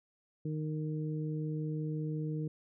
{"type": "harmonic tone", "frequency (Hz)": 154.2, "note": "D#3", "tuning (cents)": -15, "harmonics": [1, 2, 3], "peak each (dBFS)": [-34, -40, -44], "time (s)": [0.45, 2.48], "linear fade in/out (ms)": 5, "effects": []}